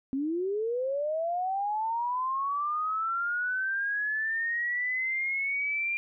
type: linear sweep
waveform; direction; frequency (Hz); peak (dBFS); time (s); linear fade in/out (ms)
sine; up; 259.7 to 2395; -27; 0.13-5.97; 0
effects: none